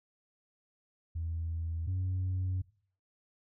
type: tone pair in turn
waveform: sine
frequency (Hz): 82.41 / 92.71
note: E2 / F#2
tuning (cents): 0 / +4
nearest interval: major second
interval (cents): 204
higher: second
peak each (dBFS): -32 / -28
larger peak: second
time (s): 1.15-1.87 / 1.87-2.62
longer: second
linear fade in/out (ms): 10
effects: noise-tail reverb RT60 0.5 s tail -21 dB re dry + tanh soft clip ceiling -28 dBFS